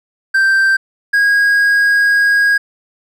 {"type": "tone pair in turn", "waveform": "triangle", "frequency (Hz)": [1568, 1640.3], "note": ["G6", "G#6"], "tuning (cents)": [0, -22], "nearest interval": "minor second", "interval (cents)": 78, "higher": "second", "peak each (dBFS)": [-7, -7], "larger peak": "neither", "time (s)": [[0.34, 0.77], [1.13, 2.58]], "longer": "second", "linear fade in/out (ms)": 10, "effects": []}